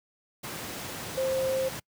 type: tone in noise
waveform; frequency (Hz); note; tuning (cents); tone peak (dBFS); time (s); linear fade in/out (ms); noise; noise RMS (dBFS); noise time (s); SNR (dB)
sine; 527; C5; +12; -25; 1.17-1.69; 10; pink; -37; 0.43-1.8; +9
effects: noise-tail reverb RT60 0.1 s tail -25 dB re dry + high-pass 100 Hz 12 dB/octave